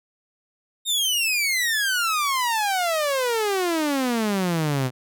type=exponential sweep; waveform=sawtooth; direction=down; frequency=3729 to 123.47 Hz; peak=-17 dBFS; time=0.85-4.91 s; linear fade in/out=50 ms; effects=none